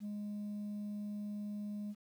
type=tone; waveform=sine; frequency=207.3 Hz; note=G#3; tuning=3 cents flat; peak=-36 dBFS; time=0-1.95 s; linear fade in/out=50 ms; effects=tanh soft clip ceiling -38 dBFS + 11-bit